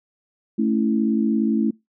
sine chord, A major, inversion none, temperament equal, 220 / 277.2 / 329.6 Hz, A3 / C#4 / E4, 0 / 0 / 0 cents, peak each -19 / -24 / -24 dBFS, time 0.58-1.71 s, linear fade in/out 10 ms, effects noise-tail reverb RT60 0.2 s tail -23 dB re dry

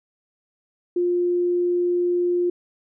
sine tone, 352.8 Hz, F4, 18 cents sharp, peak -18 dBFS, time 0.96-2.5 s, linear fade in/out 5 ms, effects none

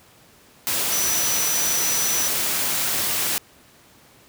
sine tone in noise, 5920 Hz, F#8, in tune, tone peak -23 dBFS, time 0.92-2.28 s, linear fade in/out 0 ms, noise white, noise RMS -23 dBFS, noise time 0.67-3.38 s, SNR -3 dB, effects pink hiss -52 dBFS RMS until 4.28 s + high-pass 80 Hz 12 dB/octave

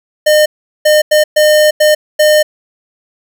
square tone bursts at uneven times, 608 Hz, D#5, 40 cents flat, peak -6 dBFS, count 6, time 0.26-0.46 / 0.85-1.02 / 1.11-1.24 / 1.36-1.71 / 1.8-1.95 / 2.19-2.43 s, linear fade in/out 10 ms, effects none

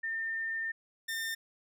sine / sawtooth tone pair in turn, 1807 / 1807 Hz, A6 / A6, +46 / +46 cents, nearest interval unison, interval 0 cents, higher neither, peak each -32 / -30 dBFS, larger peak second, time 0.03-0.72 / 1.08-1.35 s, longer first, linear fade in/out 10 ms, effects none

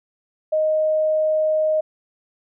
sine tone, 622.3 Hz, D#5, in tune, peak -16 dBFS, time 0.52-1.81 s, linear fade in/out 10 ms, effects none

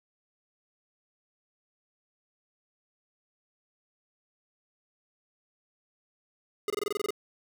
square tone bursts, 413.2 Hz, G#4, 9 cents flat, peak -28 dBFS, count 10, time 6.68-7.106 s, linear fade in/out 2 ms, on 21 ms, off 24 ms, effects 10-bit

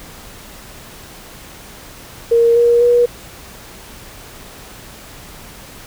sine tone with pitch steps, 466.2 / 473.8 / 481.5 Hz, A#4 / A#4 / B4, 0 / +28 / -44 cents, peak -8 dBFS, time 2.31-3.06 s, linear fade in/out 10 ms, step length 250 ms, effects pink hiss -37 dBFS RMS until 5.86 s

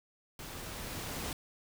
pink noise with level ramp, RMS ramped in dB -45 to -38 dBFS, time 0.39-1.33 s, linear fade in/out 2 ms, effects none

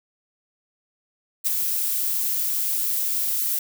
violet noise with ADSR envelope, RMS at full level -19 dBFS, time 1.44-3.59 s, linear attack 32 ms, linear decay 5 ms, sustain -5 dB, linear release 3 ms, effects none

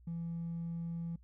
sine tone with hard clipping, 168.1 Hz, E3, 34 cents sharp, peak -37 dBFS, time 0.07-1.16 s, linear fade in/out 5 ms, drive 1 dB, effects noise-tail reverb RT60 0.1 s tail -23 dB re dry + added 60 Hz sine -57 dBFS peak until 1.23 s

